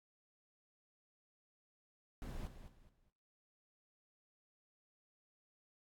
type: noise with echo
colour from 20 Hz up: brown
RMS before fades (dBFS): -45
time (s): 2.22-2.47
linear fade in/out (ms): 0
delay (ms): 210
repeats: 3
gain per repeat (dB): -10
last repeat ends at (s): 3.1
effects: noise-tail reverb RT60 0.5 s tail -18 dB re dry + AAC 64 kbps